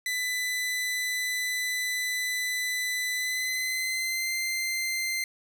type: tone with pitch glide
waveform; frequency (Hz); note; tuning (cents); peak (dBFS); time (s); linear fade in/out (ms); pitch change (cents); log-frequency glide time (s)
sawtooth; 1999 to 2083; B6 to C7; +20 to -8; -24; 0.06-5.24; 2; +72; 3.14-4.31
effects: none